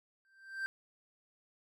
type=tone with exponential growth; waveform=triangle; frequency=1568 Hz; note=G6; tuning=in tune; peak=-30 dBFS; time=0.25-0.66 s; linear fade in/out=0 ms; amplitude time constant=88 ms; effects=none